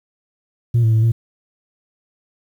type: tone with pitch steps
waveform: sine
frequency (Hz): 118 / 111.8 / 110.9 / 114.8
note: A#2 / A2 / A2 / A#2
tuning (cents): +22 / +28 / +14 / -26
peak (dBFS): -9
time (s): 0.74-1.12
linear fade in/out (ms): 10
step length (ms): 95
effects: tanh soft clip ceiling -10 dBFS + 8-bit